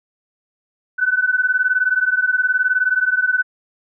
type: beating tone pair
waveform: sine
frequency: 1492 / 1511 Hz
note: F#6 / F#6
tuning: +14 / +36 cents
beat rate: 19 Hz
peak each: -18 / -17 dBFS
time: 0.98-3.43 s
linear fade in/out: 20 ms
effects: none